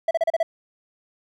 triangle tone bursts, 659.3 Hz, E5, in tune, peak -15 dBFS, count 6, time 0.08-0.43 s, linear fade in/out 5 ms, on 30 ms, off 34 ms, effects none

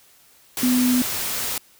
sine tone in noise, 249.7 Hz, B3, 19 cents sharp, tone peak -16 dBFS, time 0.63-1.02 s, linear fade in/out 2 ms, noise white, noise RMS -26 dBFS, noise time 0.57-1.58 s, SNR +7 dB, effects white hiss -54 dBFS RMS until 1.79 s

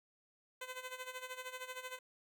10% pulse tone with tremolo, 510 Hz, C5, 44 cents flat, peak -33 dBFS, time 0.61-1.99 s, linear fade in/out 5 ms, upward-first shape sine, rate 13 Hz, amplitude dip 75%, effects none

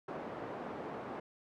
pink band-pass noise, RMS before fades -43 dBFS, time 0.08-1.2 s, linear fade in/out 5 ms, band 260 to 1000 Hz, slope 12 dB/octave, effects none

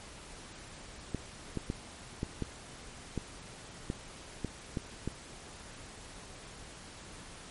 clicks, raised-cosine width 3 ms, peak -20 dBFS, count 10, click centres 1.147 / 1.573 / 1.701 / 2.231 / 2.423 / 3.177 / 3.901 / 4.447 / 4.772 / 5.076 s, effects pink hiss -49 dBFS RMS until 7.5 s + MP3 48 kbps

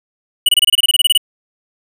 square tone bursts, 2939 Hz, F#7, 12 cents flat, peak -8 dBFS, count 14, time 0.46-1.177 s, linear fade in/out 5 ms, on 28 ms, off 25 ms, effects none

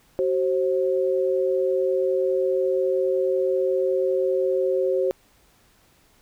sine tone pair together, 377.5 / 532 Hz, F#4 / C5, +35 / +29 cents, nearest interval tritone, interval 594 cents, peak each -22 dBFS, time 0.19-5.11 s, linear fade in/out 0 ms, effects pink hiss -59 dBFS RMS until 6.21 s

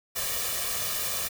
white noise with comb filter, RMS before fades -30 dBFS, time 0.15-1.29 s, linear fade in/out 20 ms, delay 1.7 ms, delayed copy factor +0.7, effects none

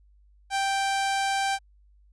sawtooth tone, 784 Hz, G5, in tune, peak -20 dBFS, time 0.5-1.59 s, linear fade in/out 50 ms, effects added 50 Hz sine -55 dBFS peak until 2.12 s + resampled to 22050 Hz

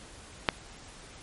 click, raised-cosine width 0.3 ms, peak -5 dBFS, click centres 0.488 s, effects pink hiss -49 dBFS RMS until 1.22 s + MP3 48 kbps

